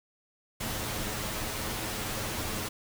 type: noise with comb filter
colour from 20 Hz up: pink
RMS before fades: -34 dBFS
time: 0.6-2.69 s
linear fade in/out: 10 ms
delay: 9.4 ms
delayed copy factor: +0.6
effects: none